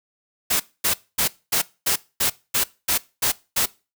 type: noise bursts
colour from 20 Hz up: white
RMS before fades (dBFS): -20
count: 10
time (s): 0.5-3.66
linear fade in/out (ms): 10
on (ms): 100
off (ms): 240
effects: noise-tail reverb RT60 0.3 s tail -21 dB re dry